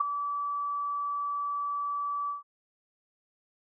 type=tone with ADSR envelope; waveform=sine; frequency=1153 Hz; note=D6; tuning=32 cents flat; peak=-18 dBFS; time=0-2.43 s; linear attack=10 ms; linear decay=6 ms; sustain=-11 dB; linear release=140 ms; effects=none